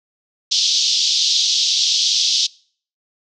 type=band-pass noise; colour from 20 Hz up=pink; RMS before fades=-17 dBFS; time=0.51-2.47 s; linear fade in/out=10 ms; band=3300 to 6000 Hz; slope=48 dB/octave; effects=noise-tail reverb RT60 0.5 s tail -24 dB re dry